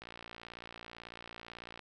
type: click train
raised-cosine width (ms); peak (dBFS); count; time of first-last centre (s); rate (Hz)
0.3; -30; 104; 0.02-1.793; 58.1
effects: none